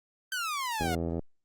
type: exponential sweep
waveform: sawtooth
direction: down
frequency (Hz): 1568 to 698.5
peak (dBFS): -27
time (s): 0.32-0.95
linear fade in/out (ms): 2
type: click train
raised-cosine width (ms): 2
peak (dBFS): -19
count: 33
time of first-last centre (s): 0.81-1.193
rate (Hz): 83.5
effects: Opus 32 kbps